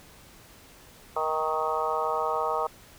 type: harmonic tone with a mistuned harmonic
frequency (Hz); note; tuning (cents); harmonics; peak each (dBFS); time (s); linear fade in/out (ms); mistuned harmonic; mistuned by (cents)
157.2; D#3; +18; 3 / 4 / 5 / 6 / 7 / 8; -32 / -32 / -32 / -32 / -32 / -32; 1.16-2.67; 5; 6; -25
effects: pink hiss -52 dBFS RMS until 2.98 s